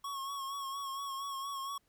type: tone with vibrato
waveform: square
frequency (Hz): 1100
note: C#6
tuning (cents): -14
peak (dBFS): -38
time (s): 0.04-1.78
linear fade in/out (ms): 5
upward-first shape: sine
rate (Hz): 4.3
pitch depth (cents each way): 41
effects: pink hiss -75 dBFS RMS until 1.88 s